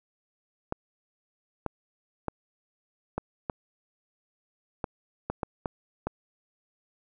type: clicks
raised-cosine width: 1 ms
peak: -15 dBFS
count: 10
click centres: 0.724 / 1.663 / 2.283 / 3.18 / 3.498 / 4.842 / 5.3 / 5.432 / 5.658 / 6.07 s
effects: none